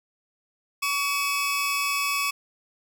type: tone pair together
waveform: sawtooth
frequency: 1131.7 / 2582 Hz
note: C#6 / E7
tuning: +35 / -37 cents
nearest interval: octave + major second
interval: 1428 cents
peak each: -23 dBFS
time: 0.82-2.31 s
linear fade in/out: 10 ms
effects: none